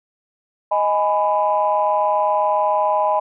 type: chord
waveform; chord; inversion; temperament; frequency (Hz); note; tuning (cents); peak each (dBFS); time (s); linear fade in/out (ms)
sine; G# minor; second; just; 623 / 830.6 / 996.7; D#5 / G#5 / B5; +2 / 0 / +16; -19; 0.71-3.2; 10
effects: tanh soft clip ceiling -6 dBFS